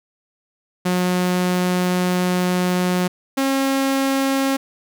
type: tone pair in turn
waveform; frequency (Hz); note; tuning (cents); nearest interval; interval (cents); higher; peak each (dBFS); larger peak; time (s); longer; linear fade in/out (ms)
sawtooth; 180.7 / 270.7; F#3 / C#4; -41 / -41; perfect fifth; 700; second; -13; neither; 0.85-3.08 / 3.37-4.57; first; 10
effects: none